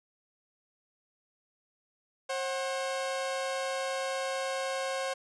sawtooth tone pair together, 536 / 744.6 Hz, C5 / F#5, +42 / +11 cents, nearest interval tritone, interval 569 cents, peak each -28 / -34 dBFS, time 2.29-5.14 s, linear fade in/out 10 ms, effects resampled to 22050 Hz

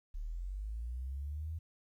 sine linear sweep, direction up, 35.29 to 82.41 Hz, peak -37 dBFS, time 0.14-1.59 s, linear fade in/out 10 ms, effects 12-bit

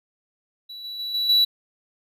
triangle tone with level steps, 3935 Hz, B7, 7 cents flat, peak -34 / -30 / -26 / -20 / -13 dBFS, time 0.69-1.45 s, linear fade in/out 10 ms, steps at 0.84 / 0.99 / 1.14 / 1.29 s, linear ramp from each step 5 ms, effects none

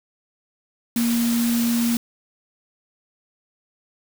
sine tone in noise, 234.8 Hz, A#3, 13 cents sharp, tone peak -18 dBFS, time 0.96-1.97 s, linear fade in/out 2 ms, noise white, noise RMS -29 dBFS, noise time 0.96-1.97 s, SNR +8 dB, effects none

